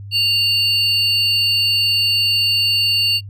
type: tone pair together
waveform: triangle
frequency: 2794 / 4481 Hz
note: F7 / C#8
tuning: 0 / +18 cents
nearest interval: minor sixth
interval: 818 cents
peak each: -15 dBFS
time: 0.11-3.21 s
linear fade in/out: 50 ms
effects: noise-tail reverb RT60 0.1 s tail -26 dB re dry + added 100 Hz sine -30 dBFS peak until 3.29 s